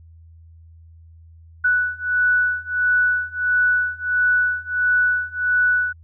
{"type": "beating tone pair", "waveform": "sine", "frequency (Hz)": [1480, 1481.5], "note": ["F#6", "F#6"], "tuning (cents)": [0, 2], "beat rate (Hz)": 1.5, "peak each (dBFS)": [-20, -19], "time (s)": [1.64, 5.93], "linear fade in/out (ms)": 10, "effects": ["added 82 Hz sine -43 dBFS peak until 6.03 s"]}